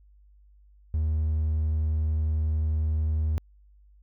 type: tone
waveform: triangle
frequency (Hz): 77.78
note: D#2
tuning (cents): 0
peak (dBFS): -20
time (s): 0.94-3.38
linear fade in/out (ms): 0
effects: tanh soft clip ceiling -17 dBFS + added 50 Hz sine -53 dBFS peak until 4.02 s